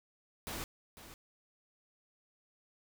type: noise with echo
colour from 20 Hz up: pink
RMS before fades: -41 dBFS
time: 0.47-0.64 s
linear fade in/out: 0 ms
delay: 500 ms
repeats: 1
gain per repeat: -12 dB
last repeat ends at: 1.14 s
effects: none